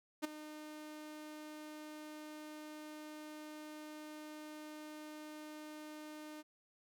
sawtooth tone with ADSR envelope, 304.8 Hz, D#4, 36 cents flat, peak -29 dBFS, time 0.22-6.43 s, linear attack 25 ms, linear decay 11 ms, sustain -15 dB, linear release 30 ms, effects none

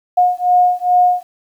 sine beating tone pair, 719 / 721.4 Hz, F#5 / F#5, -50 / -44 cents, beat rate 2.4 Hz, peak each -13 dBFS, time 0.17-1.23 s, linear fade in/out 10 ms, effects 8-bit

